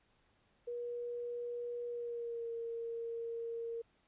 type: tone with pitch glide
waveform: sine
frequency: 480 to 462.6 Hz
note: B4 to A#4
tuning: -49 to -13 cents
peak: -38 dBFS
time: 0.67-3.82 s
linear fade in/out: 10 ms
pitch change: -64 cents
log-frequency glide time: 1.86-2.5 s
effects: pink hiss -73 dBFS RMS until 4.07 s + resampled to 8000 Hz